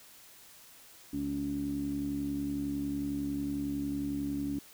15% pulse tone with low-pass filter, 71 Hz, C#2, 42 cents sharp, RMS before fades -34 dBFS, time 1.13-4.59 s, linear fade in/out 5 ms, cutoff 280 Hz, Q 9.4, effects white hiss -55 dBFS RMS until 4.73 s

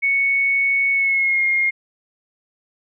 sine tone with pitch glide, 2217 to 2135 Hz, C#7 to C7, 0 to +34 cents, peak -15 dBFS, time 0.02-1.71 s, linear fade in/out 20 ms, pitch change -66 cents, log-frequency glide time 0.92-1.43 s, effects none

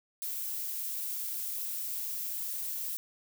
violet noise, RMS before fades -36 dBFS, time 0.22-2.97 s, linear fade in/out 0 ms, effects none

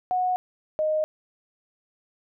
sine tone pair in turn, 733 / 619.2 Hz, F#5 / D#5, -16 / -9 cents, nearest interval minor third, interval 293 cents, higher first, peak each -21 dBFS, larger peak neither, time 0.11-0.36 / 0.79-1.04 s, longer neither, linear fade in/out 0 ms, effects none

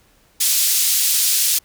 white band-pass noise, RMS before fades -17 dBFS, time 0.4-1.59 s, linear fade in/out 10 ms, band 3800 to 14000 Hz, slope 12 dB/octave, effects pink hiss -56 dBFS RMS until 1.64 s

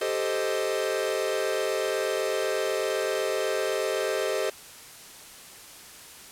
45% pulse chord, A half-diminished seventh, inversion third, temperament equal, 392 / 440 / 523.3 / 622.3 Hz, G4 / A4 / C5 / Eb5, 0 / 0 / 0 / 0 cents, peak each -31 dBFS, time 0.01-4.5 s, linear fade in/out 5 ms, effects white hiss -46 dBFS RMS until 6.31 s + low-pass 12000 Hz 12 dB/octave

